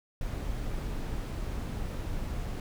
brown noise, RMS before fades -34 dBFS, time 0.21-2.6 s, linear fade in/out 2 ms, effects none

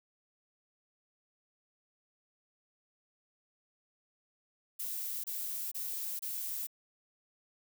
violet noise bursts, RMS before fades -38 dBFS, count 4, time 4.79-6.671 s, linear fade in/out 10 ms, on 450 ms, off 27 ms, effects none

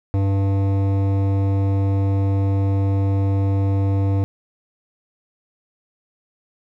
sine tone with hard clipping, 98 Hz, G2, in tune, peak -18 dBFS, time 0.14-4.24 s, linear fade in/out 0 ms, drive 14 dB, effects none

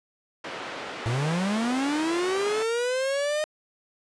pink band-pass noise, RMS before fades -36 dBFS, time 0.44-2.63 s, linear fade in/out 5 ms, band 370 to 3000 Hz, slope 12 dB/octave
45% pulse linear sweep, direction up, 110 to 618 Hz, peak -24 dBFS, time 1.06-3.44 s, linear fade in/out 0 ms
effects resampled to 22050 Hz

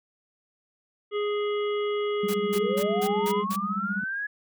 harmonic tone, 415 Hz, G#4, 1 cent flat, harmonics 1 / 3 / 5 / 7 / 8, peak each -25 / -35 / -39 / -42 / -43 dBFS, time 1.11-3.45 s, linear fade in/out 50 ms
sine tone with tremolo, 198.5 Hz, G3, 22 cents sharp, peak -25 dBFS, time 2.23-4.04 s, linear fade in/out 5 ms, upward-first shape sine, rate 15 Hz, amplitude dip 100%
white noise bursts, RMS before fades -36 dBFS, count 6, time 2.28-3.564 s, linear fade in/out 10 ms, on 64 ms, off 180 ms
sine linear sweep, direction up, 382.5 to 1697 Hz, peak -28 dBFS, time 2.55-4.27 s, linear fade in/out 10 ms
effects none

